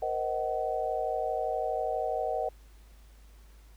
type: chord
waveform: sine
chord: C half-diminished seventh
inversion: third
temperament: just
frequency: 470.9 / 523.3 / 627.9 / 753.5 Hz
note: Bb4 / C5 / Eb5 / Gb5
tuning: +18 / 0 / +16 / +31 cents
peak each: -35 / -36 / -33 / -32 dBFS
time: 0.02-2.49 s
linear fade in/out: 5 ms
effects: added 52 Hz sine -51 dBFS peak until 3.76 s + pink hiss -63 dBFS RMS until 3.76 s